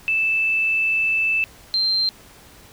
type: tone pair in turn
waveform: sine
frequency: 2637 / 4147 Hz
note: E7 / C8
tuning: 0 / -16 cents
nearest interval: minor sixth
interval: 784 cents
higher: second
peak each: -17 dBFS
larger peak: neither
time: 0.08-1.44 / 1.74-2.09 s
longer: first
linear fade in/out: 0 ms
effects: pink hiss -47 dBFS RMS until 2.72 s